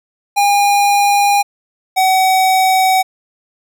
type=tone pair in turn; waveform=square; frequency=811 / 755.1 Hz; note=G#5 / F#5; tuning=-41 / +35 cents; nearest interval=minor second; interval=124 cents; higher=first; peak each=-10 dBFS; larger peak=neither; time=0.36-1.43 / 1.96-3.03 s; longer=neither; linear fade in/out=20 ms; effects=none